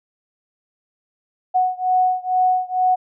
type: beating tone pair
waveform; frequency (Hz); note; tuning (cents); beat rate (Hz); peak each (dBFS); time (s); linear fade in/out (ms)
sine; 737 / 739.2; F#5 / F#5; -7 / -2; 2.2; -18 / -19; 1.54-2.96; 20
effects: none